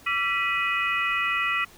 sine tone cluster, 1156 / 1354 / 1966 / 2501 / 2915 Hz, D6 / E6 / B6 / D#7 / F#7, -28 / +46 / -8 / +8 / -26 cents, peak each -32 / -29 / -27 / -27 / -35 dBFS, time 0.06-1.65 s, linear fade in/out 10 ms, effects pink hiss -51 dBFS RMS until 1.77 s

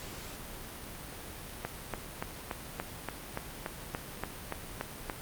click train, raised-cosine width 0.5 ms, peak -18 dBFS, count 13, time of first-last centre 1.65-5.098 s, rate 3.48 Hz, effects pink hiss -44 dBFS RMS until 5.21 s + Opus 48 kbps

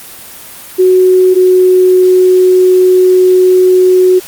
sine tone pair in turn, 370 / 368.4 Hz, F#4 / F#4, 0 / -7 cents, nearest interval unison, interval 7 cents, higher first, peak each -3 dBFS, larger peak neither, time 0.78-1.35 / 1.35-4.2 s, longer second, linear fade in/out 20 ms, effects white hiss -30 dBFS RMS until 4.27 s + Opus 32 kbps

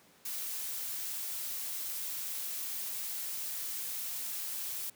blue noise, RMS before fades -38 dBFS, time 0.25-4.9 s, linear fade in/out 5 ms, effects pink hiss -62 dBFS RMS until 4.95 s + high-pass 150 Hz 12 dB/octave

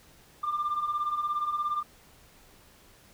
sine beating tone pair, 1181 / 1198 Hz, D6 / D6, +9 / +34 cents, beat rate 17 Hz, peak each -32 / -27 dBFS, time 0.43-1.83 s, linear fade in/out 10 ms, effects tanh soft clip ceiling -23 dBFS + pink hiss -57 dBFS RMS until 3.13 s

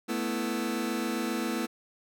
sawtooth chord, A suspended second, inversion none, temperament just, 220 / 247.5 / 330 Hz, A3 / B3 / E4, 0 / +4 / +2 cents, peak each -29 dBFS, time 0.08-1.67 s, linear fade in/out 20 ms, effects none

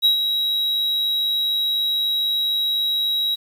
triangle tone with ADSR envelope, 3851 Hz, B7, 44 cents flat, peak -10 dBFS, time 0.02-3.36 s, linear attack 31 ms, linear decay 110 ms, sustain -7 dB, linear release 22 ms, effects 8-bit

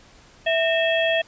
harmonic tone with a mistuned harmonic, 657 Hz, E5, 6 cents flat, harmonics 1 / 3 / 4 / 5, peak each -20 / -25 / -26 / -27 dBFS, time 0.46-1.22 s, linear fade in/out 10 ms, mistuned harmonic 3, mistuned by -130 cents, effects pink hiss -51 dBFS RMS until 1.27 s + resampled to 16000 Hz

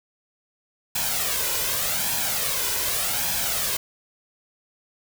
white noise with flanger, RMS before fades -25 dBFS, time 0.95-3.77 s, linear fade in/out 5 ms, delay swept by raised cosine 1.2 to 2.04 ms, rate 0.85 Hz, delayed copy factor +0.6, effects none

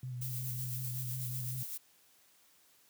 sine tone with vibrato, 125.7 Hz, B2, 31 cents sharp, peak -37 dBFS, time 0.03-1.63 s, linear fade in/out 2 ms, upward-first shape sine, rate 5.4 Hz, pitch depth 36 cents each way
violet noise with tremolo, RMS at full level -40 dBFS, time 0.21-1.78 s, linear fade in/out 10 ms, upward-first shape sine, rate 8 Hz, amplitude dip 40%
effects white hiss -66 dBFS RMS until 2.89 s + high-pass 80 Hz 12 dB/octave

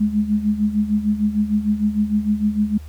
sine tone with tremolo, 210 Hz, G#3, 19 cents sharp, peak -13 dBFS, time 0-2.78 s, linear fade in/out 10 ms, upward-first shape sine, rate 6.6 Hz, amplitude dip 75%, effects added 76 Hz sine -33 dBFS peak until 2.88 s + pink hiss -51 dBFS RMS until 2.88 s

